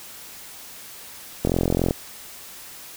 click train, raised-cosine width 2 ms, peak -7 dBFS, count 21, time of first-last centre 1.45-1.909 s, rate 43.6 Hz, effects white hiss -41 dBFS RMS until 2.96 s

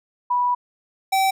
sine / square tone pair in turn, 981 / 770.8 Hz, B5 / G5, -12 / -29 cents, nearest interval major third, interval 417 cents, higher first, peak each -17 dBFS, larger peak neither, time 0.3-0.55 / 1.12-1.31 s, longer first, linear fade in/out 10 ms, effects none

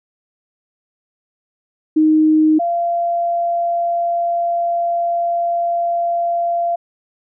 sine tone pair in turn, 311.1 / 687.4 Hz, D#4 / F5, 0 / -28 cents, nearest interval octave + major second, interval 1372 cents, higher second, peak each -9 / -15 dBFS, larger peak first, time 1.96-2.59 / 2.59-6.76 s, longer second, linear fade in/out 10 ms, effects none

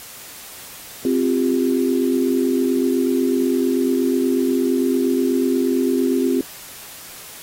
sine chord, C suspended fourth, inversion none, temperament equal with one note detuned, 261.6 / 349.2 / 397.7 Hz, C4 / F4 / G4, 0 / 0 / +25 cents, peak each -18 / -21 / -22 dBFS, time 1.05-6.41 s, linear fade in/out 2 ms, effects white hiss -38 dBFS RMS until 7.42 s + AAC 48 kbps

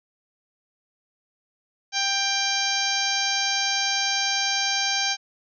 harmonic tone, 790 Hz, G5, 13 cents sharp, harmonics 1 / 2 / 3 / 4 / 5 / 6 / 7 / 8, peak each -30 / -30 / -30 / -30 / -30 / -30 / -30 / -30 dBFS, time 1.92-5.17 s, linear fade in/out 50 ms, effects none

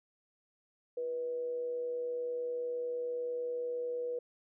sine tone with amplitude modulation, 487.5 Hz, B4, 23 cents flat, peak -32 dBFS, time 0.97-4.19 s, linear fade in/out 5 ms, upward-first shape sine, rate 141 Hz, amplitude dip 30%, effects none

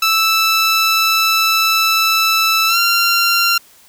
15% pulse tone with pitch glide, 1319 to 1379.8 Hz, E6 to F6, +1 to -21 cents, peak -5 dBFS, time 0.02-3.58 s, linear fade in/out 5 ms, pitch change +78 cents, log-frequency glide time 2.67-2.78 s, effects white hiss -47 dBFS RMS until 3.88 s

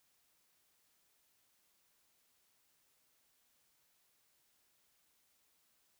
silence, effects white hiss -75 dBFS RMS until 5.99 s

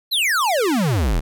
square exponential sweep, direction down, 4286 to 34.65 Hz, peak -17 dBFS, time 0.11-1.21 s, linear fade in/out 20 ms, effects none

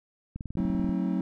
click train, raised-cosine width 5 ms, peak -23 dBFS, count 12, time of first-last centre 0.36-0.894 s, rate 20.6 Hz
triangle chord, F# diminished seventh, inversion none, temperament just, 185 / 222 / 266.4 / 319.7 Hz, F#3 / A3 / C4 / Eb4, 0 / +16 / +31 / +47 cents, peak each -26 / -31 / -30 / -32 dBFS, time 0.57-1.21 s, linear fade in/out 2 ms
effects none

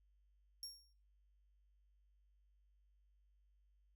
30% pulse tone with exponential decay, 5540 Hz, F8, 15 cents flat, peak -39 dBFS, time 0.63-0.93 s, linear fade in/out 1 ms, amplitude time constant 65 ms, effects noise-tail reverb RT60 0.4 s tail -24 dB re dry + added 50 Hz sine -70 dBFS peak until 3.95 s

